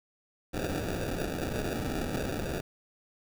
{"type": "noise with sample-and-hold", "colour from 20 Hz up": "blue", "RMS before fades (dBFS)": -33, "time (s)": [0.53, 2.61], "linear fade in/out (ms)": 10, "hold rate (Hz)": 1050, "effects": []}